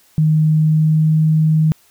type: tone with pitch glide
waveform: sine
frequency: 155.56 to 156.82 Hz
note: D#3 to D#3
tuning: 0 to +14 cents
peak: -10 dBFS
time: 0.18-1.72 s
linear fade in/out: 0 ms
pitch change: +14 cents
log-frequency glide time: 0.56-1.22 s
effects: white hiss -53 dBFS RMS until 1.9 s